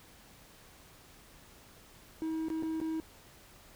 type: tone with dropouts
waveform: triangle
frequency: 319.8 Hz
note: D#4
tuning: 48 cents sharp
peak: -30 dBFS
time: 2.22-3 s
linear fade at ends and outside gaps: 0 ms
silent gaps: 2.484-2.502 / 2.625-2.633 / 2.802-2.814 s
effects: pink hiss -57 dBFS RMS until 3.75 s